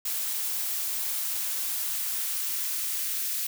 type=noise with high-pass filter sweep; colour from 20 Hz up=blue; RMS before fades=-30 dBFS; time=0.05-3.47 s; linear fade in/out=5 ms; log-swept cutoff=270 to 1800 Hz; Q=0.94; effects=none